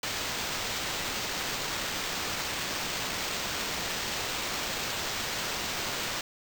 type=noise with sample-and-hold; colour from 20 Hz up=violet; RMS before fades=-33 dBFS; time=0.03-6.21 s; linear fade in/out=2 ms; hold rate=11025 Hz; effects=none